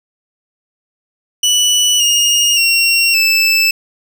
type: tone with pitch steps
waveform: 25% pulse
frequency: 2960 / 2848 / 2740 / 2636 Hz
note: F#7 / F7 / F7 / E7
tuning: 0 / +33 / -34 / -1 cents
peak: -6 dBFS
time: 1.43-3.71 s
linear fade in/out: 5 ms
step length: 570 ms
effects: none